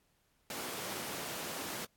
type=high-pass noise; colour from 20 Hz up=pink; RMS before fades=-41 dBFS; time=0.5-1.85 s; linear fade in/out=2 ms; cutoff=220 Hz; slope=12 dB/octave; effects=pink hiss -74 dBFS RMS until 1.96 s + AAC 64 kbps